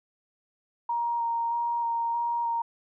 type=tone with vibrato; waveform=sine; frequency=936 Hz; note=A#5; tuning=7 cents sharp; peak=-25 dBFS; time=0.89-2.62 s; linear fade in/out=5 ms; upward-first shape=square; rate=1.6 Hz; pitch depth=11 cents each way; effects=none